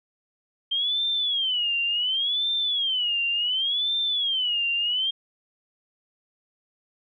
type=tone with vibrato; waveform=sine; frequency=3152 Hz; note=G7; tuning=9 cents sharp; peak=-22 dBFS; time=0.71-5.11 s; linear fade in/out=10 ms; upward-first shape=sine; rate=0.69 Hz; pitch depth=220 cents each way; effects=none